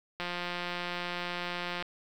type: click train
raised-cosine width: 0.3 ms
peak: -19 dBFS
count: 287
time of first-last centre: 0.2-1.825 s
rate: 176 Hz
effects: 9-bit